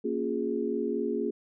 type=chord; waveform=sine; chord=Bb minor seventh; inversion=none; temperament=equal with one note detuned; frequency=233.1 / 277.2 / 355.7 / 415.3 Hz; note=Bb3 / Db4 / F4 / Ab4; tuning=0 / 0 / +32 / 0 cents; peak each=-33 / -34 / -33 / -31 dBFS; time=0.04-1.31 s; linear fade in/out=10 ms; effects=none